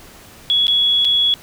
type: tone with dropouts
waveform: sine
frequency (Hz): 3365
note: G#7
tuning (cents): +22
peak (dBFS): -12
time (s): 0.5-1.34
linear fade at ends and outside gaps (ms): 0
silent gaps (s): 0.669-0.681 / 1.047-1.051
effects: pink hiss -42 dBFS RMS until 1.42 s